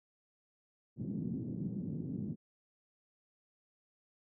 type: band-pass noise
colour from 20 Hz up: pink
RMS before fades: -39 dBFS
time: 0.96-2.36 s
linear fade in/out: 50 ms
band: 140 to 270 Hz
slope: 24 dB/octave
effects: none